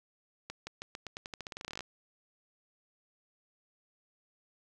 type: accelerating click train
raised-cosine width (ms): 0.2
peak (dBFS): -23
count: 21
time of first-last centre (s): 0.5-1.807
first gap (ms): 170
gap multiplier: 0.88
effects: none